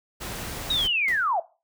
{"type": "noise", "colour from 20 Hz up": "pink", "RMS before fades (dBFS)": -34, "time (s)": [0.2, 0.88], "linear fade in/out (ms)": 20}
{"type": "linear sweep", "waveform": "sine", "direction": "down", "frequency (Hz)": [3847, 620], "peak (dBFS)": -21, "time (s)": [0.7, 1.4], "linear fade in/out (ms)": 5}
{"type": "noise with exponential decay", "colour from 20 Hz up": "pink", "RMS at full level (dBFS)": -37, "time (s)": [1.08, 1.38], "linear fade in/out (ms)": 1, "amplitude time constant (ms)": 65}
{"effects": ["noise-tail reverb RT60 0.3 s tail -17 dB re dry"]}